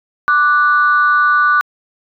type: tone pair together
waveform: sine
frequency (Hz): 1174.7 / 1475.3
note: D6 / F#6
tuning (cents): 0 / -5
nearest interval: major third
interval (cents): 395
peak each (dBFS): -11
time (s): 0.28-1.61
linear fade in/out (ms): 0
effects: tanh soft clip ceiling -2 dBFS